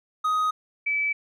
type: tone pair in turn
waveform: triangle / sine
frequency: 1253 / 2303 Hz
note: D#6 / D7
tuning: +12 / -34 cents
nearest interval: major seventh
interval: 1054 cents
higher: second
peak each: -19 / -22 dBFS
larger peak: first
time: 0.24-0.51 / 0.86-1.13 s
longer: neither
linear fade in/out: 10 ms
effects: none